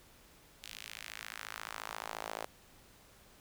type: tone with high-pass filter sweep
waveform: sawtooth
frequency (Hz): 54.3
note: A1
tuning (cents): -22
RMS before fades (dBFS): -45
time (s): 0.63-2.46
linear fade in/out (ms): 0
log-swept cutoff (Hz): 3100 to 600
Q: 1.5
effects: pink hiss -61 dBFS RMS until 3.4 s